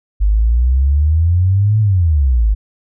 sine exponential two-way sweep, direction up then down, 49.36 to 110 to 49.36 Hz, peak -9 dBFS, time 0.2-2.55 s, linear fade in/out 20 ms, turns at 1.8 s, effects none

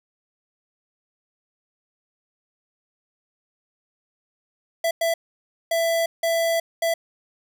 square tone bursts at uneven times, 665 Hz, E5, 15 cents sharp, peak -20 dBFS, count 5, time 4.84-4.91 / 5.01-5.14 / 5.71-6.06 / 6.23-6.6 / 6.82-6.94 s, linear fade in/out 5 ms, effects none

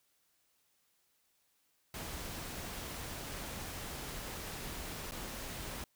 pink noise with dropouts, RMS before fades -43 dBFS, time 1.94-5.84 s, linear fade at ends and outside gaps 2 ms, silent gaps 5.111-5.119 s, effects white hiss -75 dBFS RMS until 5.95 s

